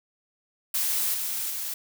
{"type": "noise with level steps", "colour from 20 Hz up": "blue", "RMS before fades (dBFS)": [-26, -30, -32], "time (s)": [0.74, 1.74], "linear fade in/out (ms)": 5, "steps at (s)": [1.14, 1.5], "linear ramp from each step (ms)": 2, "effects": []}